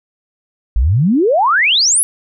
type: exponential sweep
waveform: sine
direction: up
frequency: 50 to 11410 Hz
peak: -9 dBFS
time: 0.76-2.03 s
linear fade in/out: 0 ms
effects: none